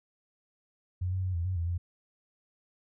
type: tone with pitch steps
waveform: sine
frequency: 90.8 / 93.5 / 92.5 / 84.8 / 92.9 / 84.4 / 87.3 Hz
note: F#2 / F#2 / F#2 / E2 / F#2 / E2 / F2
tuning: -32 / +19 / 0 / +50 / +7 / +41 / 0 cents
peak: -28 dBFS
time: 1.01-1.78 s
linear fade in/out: 10 ms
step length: 110 ms
effects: none